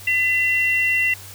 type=tone pair together; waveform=sine; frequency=2008 / 2734 Hz; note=B6 / F7; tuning=+28 / -37 cents; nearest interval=perfect fourth; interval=535 cents; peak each=-19 dBFS; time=0.07-1.14 s; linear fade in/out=5 ms; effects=added 98 Hz sine -42 dBFS peak until 1.34 s + white hiss -40 dBFS RMS until 1.34 s